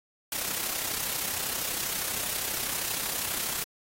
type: noise with amplitude modulation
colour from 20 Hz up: white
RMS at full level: -29 dBFS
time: 0.32-3.64 s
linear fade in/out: 2 ms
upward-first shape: sine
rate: 32.5 Hz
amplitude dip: 55%
effects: AAC 48 kbps